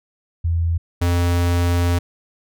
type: tone pair in turn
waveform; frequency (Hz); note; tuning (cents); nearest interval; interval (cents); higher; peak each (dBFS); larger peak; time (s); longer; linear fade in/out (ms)
sine / square; 83.8 / 87.14; E2 / F2; +29 / -3; minor second; 68; second; -16; neither; 0.44-0.78 / 1.01-1.99; second; 10
effects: none